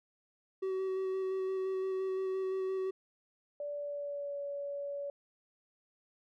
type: tone with vibrato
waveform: triangle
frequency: 379.3 Hz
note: F#4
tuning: 43 cents sharp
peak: -30 dBFS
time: 0.62-2.91 s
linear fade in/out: 10 ms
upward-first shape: square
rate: 5.8 Hz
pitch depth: 10 cents each way
type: tone with pitch glide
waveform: sine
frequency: 581 to 567.7 Hz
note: D5 to C#5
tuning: -19 to +41 cents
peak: -36 dBFS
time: 3.6-5.1 s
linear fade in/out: 2 ms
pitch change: -40 cents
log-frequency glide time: 3.72-4.39 s
effects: none